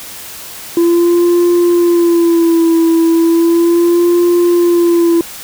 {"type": "tone with vibrato", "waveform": "sine", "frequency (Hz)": 339.2, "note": "E4", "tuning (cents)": 50, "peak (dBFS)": -4, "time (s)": [0.77, 5.21], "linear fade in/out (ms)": 2, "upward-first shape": "sine", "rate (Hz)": 0.35, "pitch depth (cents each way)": 48, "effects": ["tanh soft clip ceiling -6 dBFS", "white hiss -29 dBFS RMS until 5.43 s"]}